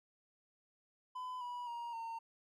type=tone with pitch steps; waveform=triangle; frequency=1008 / 975.4 / 943.8 / 913.2 Hz; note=B5 / B5 / A#5 / A#5; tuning=+35 / -22 / +21 / -36 cents; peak=-39 dBFS; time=1.15-2.19 s; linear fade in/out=10 ms; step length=260 ms; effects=none